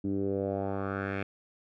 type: tone with low-pass filter sweep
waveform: 10% pulse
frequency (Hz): 98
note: G2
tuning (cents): 0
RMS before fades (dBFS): -32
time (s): 0.04-1.23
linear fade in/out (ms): 5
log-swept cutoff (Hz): 270 to 2300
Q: 3
effects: none

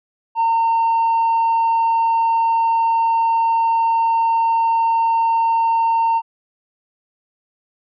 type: tone with tanh clipping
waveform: triangle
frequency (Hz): 913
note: A#5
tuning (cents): -36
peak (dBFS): -14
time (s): 0.35-6.22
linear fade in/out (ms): 50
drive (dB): 6
effects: none

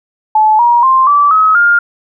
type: tone with pitch steps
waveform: sine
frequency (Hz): 863 / 952 / 1050.3 / 1158.6 / 1278.2 / 1410.1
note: A5 / A#5 / C6 / D6 / D#6 / F6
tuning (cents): -34 / +36 / +6 / -24 / +46 / +16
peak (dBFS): -5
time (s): 0.35-1.79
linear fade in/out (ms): 5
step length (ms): 240
effects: none

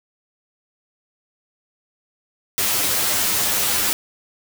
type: noise with comb filter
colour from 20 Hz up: white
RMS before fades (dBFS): -20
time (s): 2.58-3.93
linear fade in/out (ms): 0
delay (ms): 9.9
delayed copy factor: +0.9
effects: none

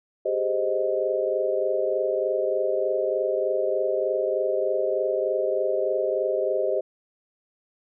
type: chord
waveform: sine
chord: Ab major seventh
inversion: third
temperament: equal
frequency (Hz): 392 / 415.3 / 523.3 / 622.3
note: G4 / Ab4 / C5 / Eb5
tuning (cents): 0 / 0 / 0 / 0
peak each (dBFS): -27 / -32 / -26 / -26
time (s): 0.25-6.81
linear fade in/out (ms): 10
effects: none

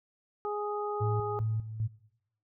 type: harmonic tone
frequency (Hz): 415.3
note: G#4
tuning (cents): 0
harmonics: 1 / 2 / 3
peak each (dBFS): -33 / -36 / -38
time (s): 0.45-1.39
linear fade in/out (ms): 0
type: tone with tremolo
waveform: sine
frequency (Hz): 110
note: A2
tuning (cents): 0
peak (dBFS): -27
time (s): 1-1.88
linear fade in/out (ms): 20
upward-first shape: square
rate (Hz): 2.5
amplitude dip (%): 65
effects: noise-tail reverb RT60 0.8 s tail -21 dB re dry

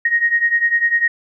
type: beating tone pair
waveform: sine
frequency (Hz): 1864.7 / 1874.7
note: A#6 / A#6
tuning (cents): 0 / +9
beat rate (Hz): 10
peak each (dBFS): -18 / -15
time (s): 0.05-1.08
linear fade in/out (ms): 5
effects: none

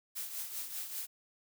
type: noise with tremolo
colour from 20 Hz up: blue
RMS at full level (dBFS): -38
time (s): 0.15-1.07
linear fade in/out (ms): 20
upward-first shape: triangle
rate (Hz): 5.1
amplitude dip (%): 65
effects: none

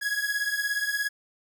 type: beating tone pair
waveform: 45% pulse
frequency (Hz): 1661.2 / 1678.2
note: G#6 / G#6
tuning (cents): 0 / +18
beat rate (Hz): 17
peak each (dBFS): -28 / -30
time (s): 0.01-1.09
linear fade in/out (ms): 20
effects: none

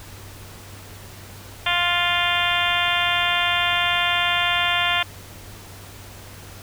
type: harmonic tone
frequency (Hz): 350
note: F4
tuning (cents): +4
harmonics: 2 / 3 / 4 / 5 / 6 / 7 / 8 / 9 / 10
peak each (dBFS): -27 / -27 / -27 / -27 / -27 / -27 / -27 / -27 / -27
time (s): 1.66-5.03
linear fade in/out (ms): 5
effects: added 97 Hz sine -42 dBFS peak until 6.62 s + pink hiss -42 dBFS RMS until 6.62 s

